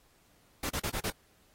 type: noise bursts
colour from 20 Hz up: pink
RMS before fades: -34 dBFS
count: 5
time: 0.63-1.103 s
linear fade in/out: 5 ms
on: 65 ms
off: 37 ms
effects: pink hiss -66 dBFS RMS until 1.54 s + AAC 48 kbps